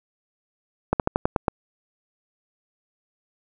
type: slowing click train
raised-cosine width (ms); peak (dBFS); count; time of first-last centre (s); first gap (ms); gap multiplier
1; -5; 7; 0.93-1.482; 68; 1.12
effects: none